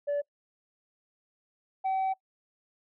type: tone pair in turn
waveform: sine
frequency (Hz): 577 / 764.4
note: D5 / G5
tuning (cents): -31 / -44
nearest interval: perfect fourth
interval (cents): 487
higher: second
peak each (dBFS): -24 / -23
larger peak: second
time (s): 0.07-0.22 / 1.84-2.14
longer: second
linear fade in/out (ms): 20
effects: noise-tail reverb RT60 0.1 s tail -23 dB re dry + tanh soft clip ceiling -25 dBFS